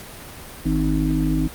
harmonic tone with a mistuned harmonic, 51.9 Hz, G#1, in tune, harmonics 1 / 3 / 5 / 6, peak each -23 / -23 / -23 / -23 dBFS, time 0.65-1.48 s, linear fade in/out 10 ms, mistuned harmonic 3, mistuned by +18 cents, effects pink hiss -38 dBFS RMS until 1.54 s + Opus 48 kbps

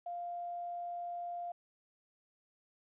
sine tone with quantisation, 698.5 Hz, F5, in tune, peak -38 dBFS, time 0.06-1.52 s, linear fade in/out 5 ms, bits 11, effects resampled to 8000 Hz

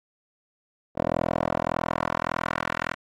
10% pulse tone with band-pass filter sweep, 41.73 Hz, E1, 22 cents sharp, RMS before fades -27 dBFS, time 0.95-2.96 s, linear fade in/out 50 ms, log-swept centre 560 to 1600 Hz, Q 1.5, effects AAC 48 kbps

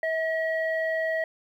sine tone pair together, 644.6 / 1915 Hz, E5 / A#6, -39 / +46 cents, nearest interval octave + perfect fifth, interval 1885 cents, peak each -25 / -28 dBFS, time 0.03-1.24 s, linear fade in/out 2 ms, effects tanh soft clip ceiling -18 dBFS + 10-bit

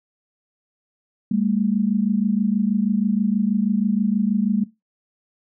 sine tone pair together, 199.84 / 226.1 Hz, G3 / A3, +34 / +47 cents, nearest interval major second, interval 213 cents, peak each -20 dBFS, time 1.31-4.64 s, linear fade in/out 5 ms, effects noise-tail reverb RT60 0.2 s tail -18 dB re dry

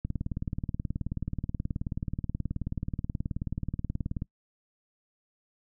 click train, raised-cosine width 5 ms, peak -19 dBFS, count 79, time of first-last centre 0.05-4.221 s, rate 18.7 Hz, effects noise-tail reverb RT60 0.1 s tail -24 dB re dry

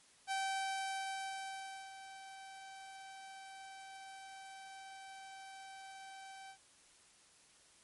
sawtooth tone with ADSR envelope, 774 Hz, G5, 22 cents flat, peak -31 dBFS, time 0.27-6.58 s, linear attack 44 ms, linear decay 1600 ms, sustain -15 dB, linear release 86 ms, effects white hiss -65 dBFS RMS until 7.83 s + MP3 48 kbps

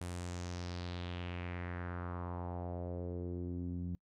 sawtooth tone with low-pass filter sweep, 88.3 Hz, F2, 20 cents sharp, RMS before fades -41 dBFS, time 0.01-3.95 s, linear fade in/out 0 ms, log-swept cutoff 10000 to 200 Hz, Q 2.8, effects noise-tail reverb RT60 0.1 s tail -26 dB re dry

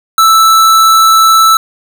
square tone, 1318.5 Hz, E6, in tune, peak -4 dBFS, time 0.18-1.57 s, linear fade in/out 2 ms, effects none

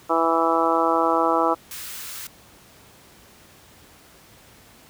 harmonic tone, 164.81 Hz, E3, in tune, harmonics 2 / 3 / 4 / 5 / 6 / 7 / 8, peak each -25 / -25 / -25 / -25 / -25 / -25 / -25 dBFS, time 0.09-1.55 s, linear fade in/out 20 ms
white high-pass noise, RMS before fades -35 dBFS, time 1.71-2.27 s, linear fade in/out 2 ms, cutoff 1000 Hz, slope 48 dB/octave
effects pink hiss -50 dBFS RMS until 4.89 s + high-pass 60 Hz 12 dB/octave

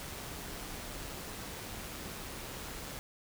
pink noise with amplitude modulation, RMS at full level -42 dBFS, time 0-2.99 s, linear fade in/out 0 ms, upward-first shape sine, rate 139 Hz, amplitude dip 25%, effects none

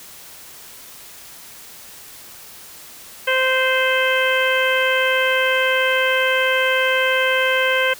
harmonic tone, 520 Hz, C5, 11 cents flat, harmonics 1 / 2 / 3 / 4 / 5 / 6, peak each -20 / -25 / -20 / -23 / -24 / -25 dBFS, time 3.27-7.94 s, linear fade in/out 10 ms, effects white hiss -40 dBFS RMS until 7.99 s

